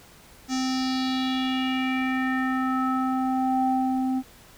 square tone with low-pass filter sweep, 260 Hz, C4, 11 cents flat, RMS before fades -25 dBFS, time 0.48-4.23 s, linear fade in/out 50 ms, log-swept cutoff 6200 to 540 Hz, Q 3.9, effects pink hiss -51 dBFS RMS until 4.57 s

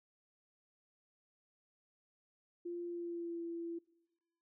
sine tone with pitch glide, 346.9 to 337.2 Hz, F4 to E4, -12 to +39 cents, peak -39 dBFS, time 2.65-3.79 s, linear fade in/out 10 ms, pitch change -49 cents, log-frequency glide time 2.86-3.43 s, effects noise-tail reverb RT60 1.0 s tail -23 dB re dry

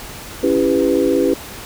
sine chord, C# half-diminished seventh, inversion none, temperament just, 277.2 / 332.6 / 399.1 / 498.9 Hz, C#4 / E4 / G4 / B4, 0 / +16 / +31 / +17 cents, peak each -18 dBFS, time 0.43-1.34 s, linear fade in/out 5 ms, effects pink hiss -33 dBFS RMS until 1.65 s

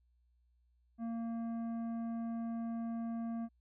sine tone with tanh clipping, 230 Hz, A#3, 23 cents flat, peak -38 dBFS, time 0.98-3.49 s, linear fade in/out 50 ms, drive 10 dB, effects added 60 Hz sine -69 dBFS peak until 3.6 s

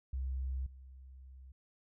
sine tone with level steps, 65.41 Hz, C2, in tune, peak -34 / -50 dBFS, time 0.13-1.52 s, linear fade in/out 5 ms, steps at 0.66 s, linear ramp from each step 5 ms, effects none

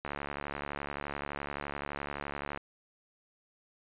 click train, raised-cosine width 0.5 ms, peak -21 dBFS, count 182, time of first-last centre 0.05-2.574 s, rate 71.7 Hz, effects resampled to 8000 Hz

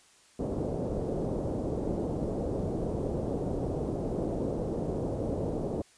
white low-pass noise, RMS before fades -32 dBFS, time 0.39-5.82 s, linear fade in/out 5 ms, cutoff 530 Hz, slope 24 dB/octave, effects white hiss -60 dBFS RMS until 5.97 s + resampled to 22050 Hz

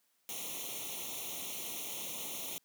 white noise with comb filter, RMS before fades -41 dBFS, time 0.29-2.58 s, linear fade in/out 0 ms, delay 0.31 ms, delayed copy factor +1, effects white hiss -75 dBFS RMS until 2.64 s + high-pass 150 Hz 12 dB/octave

